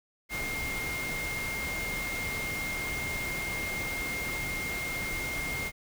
sine tone in noise, 2125 Hz, C7, 26 cents sharp, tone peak -33 dBFS, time 0.29-5.72 s, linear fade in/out 50 ms, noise pink, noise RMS -37 dBFS, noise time 0.29-5.72 s, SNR +1 dB, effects none

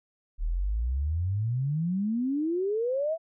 sine exponential sweep, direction up, 36.71 to 673 Hz, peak -25 dBFS, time 0.38-3.18 s, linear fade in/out 50 ms, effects none

